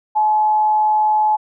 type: tone with amplitude modulation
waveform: sine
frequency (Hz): 855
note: A5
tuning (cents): -50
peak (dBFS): -11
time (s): 0.15-1.37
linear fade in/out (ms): 20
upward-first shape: sine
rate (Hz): 180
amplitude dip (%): 25
effects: none